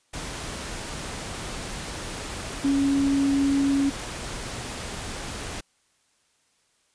sine tone in noise, 277.2 Hz, C#4, in tune, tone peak -19 dBFS, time 2.64-3.9 s, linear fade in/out 10 ms, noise pink, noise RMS -34 dBFS, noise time 0.13-5.61 s, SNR +12 dB, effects white hiss -67 dBFS RMS until 6.94 s + resampled to 22050 Hz

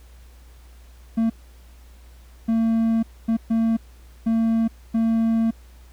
triangle tone bursts at uneven times, 226.2 Hz, A3, 48 cents sharp, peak -15 dBFS, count 6, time 1.17-1.3 / 2.48-3.03 / 3.28-3.37 / 3.5-3.77 / 4.26-4.68 / 4.94-5.51 s, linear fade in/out 10 ms, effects added 60 Hz sine -44 dBFS peak until 5.92 s + pink hiss -56 dBFS RMS until 5.92 s

